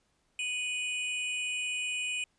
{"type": "tone pair together", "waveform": "square", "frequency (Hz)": [2481, 2950], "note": ["D#7", "F#7"], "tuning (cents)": [-6, -6], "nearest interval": "minor third", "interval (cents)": 300, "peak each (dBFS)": [-33, -38], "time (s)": [0.39, 2.24], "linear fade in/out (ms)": 2, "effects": ["pink hiss -73 dBFS RMS until 2.38 s", "resampled to 22050 Hz"]}